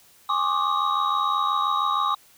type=tone cluster; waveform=sine; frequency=823 / 1076 / 1163 / 1229 / 3806 Hz; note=G#5 / C6 / D6 / D#6 / A#7; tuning=-16 / +48 / -17 / -22 / +35 cents; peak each=-30 / -25 / -23 / -27 / -31 dBFS; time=0.29-2.15 s; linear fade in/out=5 ms; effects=tanh soft clip ceiling -13 dBFS + white hiss -55 dBFS RMS until 2.37 s